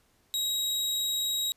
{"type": "tone", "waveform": "sawtooth", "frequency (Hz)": 3819, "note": "A#7", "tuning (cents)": 41, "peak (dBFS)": -24, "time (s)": [0.34, 1.52], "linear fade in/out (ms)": 0, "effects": ["pink hiss -67 dBFS RMS until 1.56 s", "resampled to 32000 Hz"]}